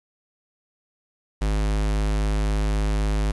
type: tone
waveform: square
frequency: 51.91 Hz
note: G#1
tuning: in tune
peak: -21 dBFS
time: 1.41-3.32 s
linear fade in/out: 10 ms
effects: resampled to 24000 Hz + 8-bit